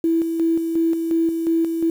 sine tone with tremolo, 329.6 Hz, E4, in tune, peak -15 dBFS, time 0.04-1.9 s, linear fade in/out 2 ms, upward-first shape square, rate 2.8 Hz, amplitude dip 45%, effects 7-bit

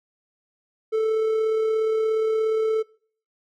triangle tone with amplitude modulation, 440 Hz, A4, in tune, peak -16 dBFS, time 0.92-2.83 s, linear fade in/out 20 ms, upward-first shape sine, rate 37 Hz, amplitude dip 25%, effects noise-tail reverb RT60 0.5 s tail -23 dB re dry

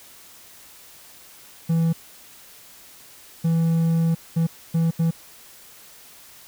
triangle tone bursts at uneven times, 164.81 Hz, E3, in tune, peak -15 dBFS, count 5, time 1.69-1.93 / 3.44-4.15 / 4.36-4.47 / 4.74-4.91 / 4.99-5.11 s, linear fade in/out 10 ms, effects white hiss -47 dBFS RMS until 6.47 s

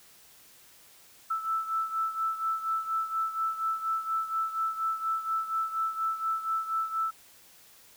sine beating tone pair, 1318.5 / 1322.7 Hz, E6 / E6, 0 / +5 cents, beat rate 4.2 Hz, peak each -29 / -34 dBFS, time 1.3-7.11 s, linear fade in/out 10 ms, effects white hiss -56 dBFS RMS until 7.96 s

